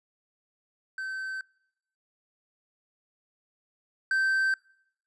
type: tone pair in turn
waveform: triangle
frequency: 1542 / 1554.5 Hz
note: G6 / G6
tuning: -29 / -15 cents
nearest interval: unison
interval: 14 cents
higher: second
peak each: -30 / -21 dBFS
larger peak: second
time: 0.98-1.41 / 4.11-4.54 s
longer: neither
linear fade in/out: 2 ms
effects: noise-tail reverb RT60 0.8 s tail -26 dB re dry + resampled to 24000 Hz